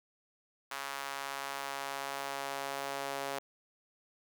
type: tone with high-pass filter sweep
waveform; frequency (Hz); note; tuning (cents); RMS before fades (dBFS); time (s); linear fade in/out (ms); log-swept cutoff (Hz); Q
sawtooth; 138.59; C#3; 0; -39; 0.71-3.39; 5; 1100 to 580; 1.3
effects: none